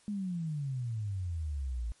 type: exponential sweep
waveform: sine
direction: down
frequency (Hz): 211.9 to 55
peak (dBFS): -32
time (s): 0.08-1.92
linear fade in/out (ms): 0
effects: white hiss -64 dBFS RMS until 2 s + MP3 48 kbps